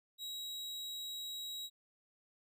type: tone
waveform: 40% pulse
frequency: 3844 Hz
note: B7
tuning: 48 cents flat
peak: -40 dBFS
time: 0.18-1.7 s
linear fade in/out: 50 ms
effects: none